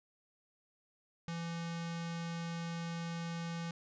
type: tone with notch filter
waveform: square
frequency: 168.1 Hz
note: E3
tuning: 34 cents sharp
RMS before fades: -40 dBFS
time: 1.28-3.71 s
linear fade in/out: 2 ms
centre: 340 Hz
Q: 0.57
effects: resampled to 16000 Hz